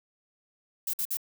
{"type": "noise bursts", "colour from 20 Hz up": "violet", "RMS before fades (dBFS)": -30, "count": 3, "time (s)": [0.87, 1.171], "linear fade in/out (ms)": 5, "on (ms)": 65, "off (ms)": 53, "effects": []}